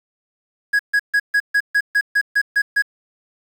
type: tone bursts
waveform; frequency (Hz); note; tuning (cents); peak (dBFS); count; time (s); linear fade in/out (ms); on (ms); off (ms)
triangle; 1661.2; G#6; 0; -11; 11; 0.73-2.823; 10; 63; 140
effects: 7-bit